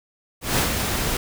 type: noise with ADSR envelope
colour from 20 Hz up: pink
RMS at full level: -19 dBFS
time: 0.41-1.17 s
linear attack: 170 ms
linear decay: 100 ms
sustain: -5 dB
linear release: 3 ms
effects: none